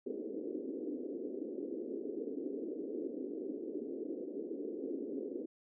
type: band-pass noise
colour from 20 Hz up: pink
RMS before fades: -41 dBFS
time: 0.06-5.46 s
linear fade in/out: 5 ms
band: 260 to 460 Hz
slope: 48 dB/octave
effects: none